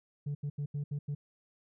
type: tone bursts at uneven times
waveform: sine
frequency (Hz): 144.6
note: D3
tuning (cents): -27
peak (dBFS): -30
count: 6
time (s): 0.26-0.35 / 0.43-0.5 / 0.58-0.66 / 0.74-0.84 / 0.91-0.99 / 1.08-1.15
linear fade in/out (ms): 10
effects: tanh soft clip ceiling -31 dBFS